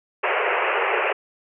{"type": "band-pass noise", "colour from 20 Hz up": "pink", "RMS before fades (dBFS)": -22, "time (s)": [0.23, 1.13], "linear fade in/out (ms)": 10, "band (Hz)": [380, 2800], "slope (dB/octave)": 96, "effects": []}